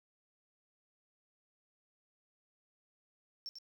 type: tone with echo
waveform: triangle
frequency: 5440 Hz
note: F8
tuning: 46 cents flat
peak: -39 dBFS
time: 3.46-3.49 s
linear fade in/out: 0 ms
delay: 95 ms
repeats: 1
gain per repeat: -6 dB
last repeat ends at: 3.585 s
effects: none